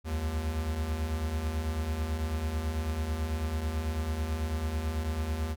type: beating tone pair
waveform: square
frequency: 70 / 79.1 Hz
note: C#2 / D#2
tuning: +18 / +29 cents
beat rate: 9.1 Hz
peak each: -37 / -31 dBFS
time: 0.04-5.56 s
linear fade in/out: 50 ms
effects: none